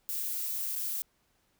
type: noise with dropouts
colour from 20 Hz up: violet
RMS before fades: -34 dBFS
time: 0.09-1.02 s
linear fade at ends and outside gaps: 0 ms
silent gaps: 0.754-0.759 s
effects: pink hiss -72 dBFS RMS until 1.59 s